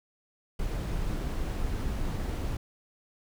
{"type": "noise", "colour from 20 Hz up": "brown", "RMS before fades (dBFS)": -31, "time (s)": [0.59, 2.57], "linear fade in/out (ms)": 5, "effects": []}